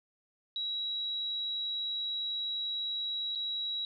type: tone with dropouts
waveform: sine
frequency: 3877 Hz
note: B7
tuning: 33 cents flat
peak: -32 dBFS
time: 0.56-3.85 s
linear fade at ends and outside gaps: 1 ms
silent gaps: 3.351-3.356 s
effects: none